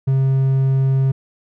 triangle tone, 134 Hz, C3, 42 cents sharp, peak -11 dBFS, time 0.07-1.12 s, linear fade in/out 10 ms, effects none

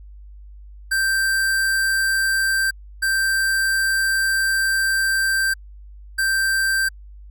square tone bursts at uneven times, 1568 Hz, G6, in tune, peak -18 dBFS, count 3, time 0.91-2.71 / 3.02-5.54 / 6.18-6.89 s, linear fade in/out 10 ms, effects added 50 Hz sine -38 dBFS peak until 7.3 s

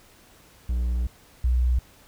triangle / sine tone pair in turn, 60.4 / 61.67 Hz, B1 / B1, -38 / -2 cents, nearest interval unison, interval 36 cents, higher second, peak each -20 / -18 dBFS, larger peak second, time 0.69-1.07 / 1.44-1.79 s, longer first, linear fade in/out 5 ms, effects pink hiss -54 dBFS RMS until 2.07 s

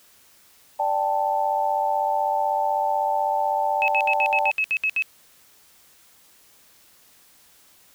sine chord, D suspended fourth, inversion none, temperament equal, 587.3 / 784 / 880 Hz, D5 / G5 / A5, 0 / 0 / 0 cents, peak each -27 / -24 / -23 dBFS, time 0.79-4.51 s, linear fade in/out 10 ms
sine tone bursts, 2579 Hz, E7, 39 cents flat, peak -19 dBFS, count 10, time 3.82-5.023 s, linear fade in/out 0 ms, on 60 ms, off 67 ms
effects white hiss -55 dBFS RMS until 7.94 s

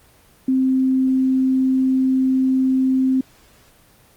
sine tone, 261.6 Hz, C4, in tune, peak -14 dBFS, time 0.48-3.21 s, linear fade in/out 5 ms, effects pink hiss -52 dBFS RMS until 4.16 s + Opus 24 kbps

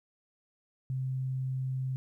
sine tone, 130.81 Hz, C3, in tune, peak -30 dBFS, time 0.9-1.96 s, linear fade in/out 0 ms, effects 12-bit

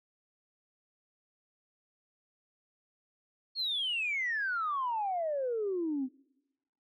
sine exponential sweep, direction down, 4368 to 250 Hz, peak -29 dBFS, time 3.55-6.09 s, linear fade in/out 50 ms, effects noise-tail reverb RT60 1.0 s tail -26 dB re dry + tanh soft clip ceiling -25 dBFS

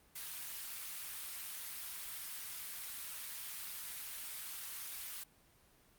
white high-pass noise, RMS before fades -45 dBFS, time 0.15-5.24 s, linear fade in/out 10 ms, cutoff 1200 Hz, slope 12 dB/octave, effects pink hiss -67 dBFS RMS until 5.98 s + Opus 32 kbps

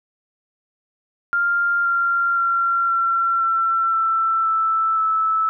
sine tone with pitch steps, 1396.9 / 1384 / 1371.3 / 1358.7 / 1346.2 / 1333.8 / 1321.5 / 1309.4 Hz, F6 / F6 / F6 / F6 / E6 / E6 / E6 / E6, 0 / -16 / -32 / -48 / +36 / +20 / +4 / -12 cents, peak -16 dBFS, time 1.33-5.49 s, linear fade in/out 0 ms, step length 520 ms, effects none

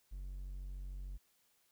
triangle tone, 46.64 Hz, F#1, 15 cents sharp, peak -40 dBFS, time 0.11-1.18 s, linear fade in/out 20 ms, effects white hiss -74 dBFS RMS until 1.71 s

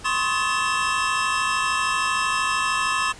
square tone cluster, 1038 / 1091 / 1262 / 1732 / 2675 Hz, C6 / C#6 / D#6 / A6 / E7, -14 / -28 / +24 / -28 / +25 cents, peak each -28 dBFS, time 0.04-3.13 s, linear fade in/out 20 ms, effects pink hiss -43 dBFS RMS until 3.19 s + resampled to 22050 Hz

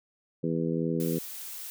harmonic tone, 82.41 Hz, E2, in tune, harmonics 2 / 3 / 4 / 5 / 6, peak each -30 / -32 / -33 / -34 / -35 dBFS, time 0.43-1.19 s, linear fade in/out 10 ms
blue noise, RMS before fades -40 dBFS, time 1-1.7 s, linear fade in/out 0 ms
effects none

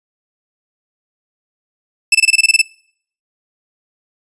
sawtooth tone bursts, 2637 Hz, E7, in tune, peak -3 dBFS, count 10, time 2.12-2.617 s, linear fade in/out 5 ms, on 29 ms, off 23 ms, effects noise-tail reverb RT60 0.6 s tail -25 dB re dry + resampled to 24000 Hz

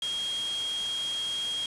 sine tone in noise, 3253 Hz, G#7, 37 cents flat, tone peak -29 dBFS, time 0.02-1.66 s, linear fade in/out 2 ms, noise white, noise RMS -39 dBFS, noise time 0.02-1.66 s, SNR +7 dB, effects resampled to 22050 Hz

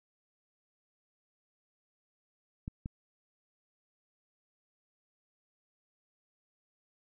clicks, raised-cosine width 5 ms, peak -25 dBFS, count 2, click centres 2.679 / 2.859 s, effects none

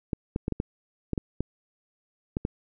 clicks, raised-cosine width 3 ms, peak -14 dBFS, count 10, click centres 0.132 / 0.361 / 0.481 / 0.523 / 0.601 / 1.133 / 1.178 / 1.406 / 2.369 / 2.451 s, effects none

